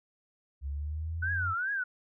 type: linear sweep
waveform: sine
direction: up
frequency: 68 to 93 Hz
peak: -32 dBFS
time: 0.61-1.55 s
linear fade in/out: 50 ms
type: tone with vibrato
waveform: sine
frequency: 1478 Hz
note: F#6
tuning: 2 cents flat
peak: -29 dBFS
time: 1.22-1.84 s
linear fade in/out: 10 ms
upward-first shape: triangle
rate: 2.5 Hz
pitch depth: 220 cents each way
effects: none